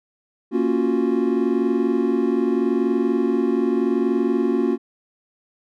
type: chord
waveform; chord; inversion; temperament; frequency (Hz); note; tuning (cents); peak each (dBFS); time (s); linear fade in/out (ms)
triangle; Gb major seventh; first; equal; 233.1 / 277.2 / 349.2 / 370; Bb3 / Db4 / F4 / Gb4; 0 / 0 / 0 / 0; -21; 0.51-4.78; 50
effects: none